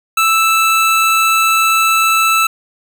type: tone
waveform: 25% pulse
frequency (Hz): 1319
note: E6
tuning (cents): +1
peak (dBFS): -6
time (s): 0.17-2.47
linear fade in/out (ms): 5
effects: none